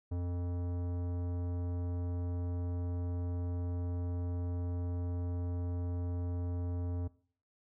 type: tone with tanh clipping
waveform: sine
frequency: 88 Hz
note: F2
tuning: 14 cents sharp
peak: -35 dBFS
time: 0.11-7.08 s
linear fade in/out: 10 ms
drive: 16 dB
effects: noise-tail reverb RT60 0.5 s tail -20 dB re dry